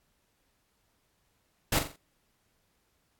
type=noise with echo; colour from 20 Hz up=pink; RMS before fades=-26 dBFS; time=1.72-1.79 s; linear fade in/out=5 ms; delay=43 ms; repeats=4; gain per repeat=-8 dB; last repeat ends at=1.962 s; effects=pink hiss -73 dBFS RMS until 3.19 s + AAC 64 kbps